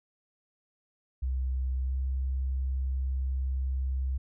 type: tone with pitch glide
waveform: sine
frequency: 64.6 to 65.69 Hz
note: C2 to C2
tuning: -21 to +7 cents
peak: -27 dBFS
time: 1.22-4.18 s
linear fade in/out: 10 ms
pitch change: +28 cents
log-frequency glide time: 1.84-1.94 s
effects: none